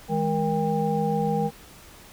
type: tone cluster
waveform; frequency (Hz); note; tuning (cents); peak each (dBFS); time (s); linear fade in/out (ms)
sine; 160.5 / 207.5 / 470.8 / 799; E3 / G#3 / A#4 / G5; -46 / -1 / +17 / +33; -27; 0.08-1.51; 50
effects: pink hiss -48 dBFS RMS until 2.12 s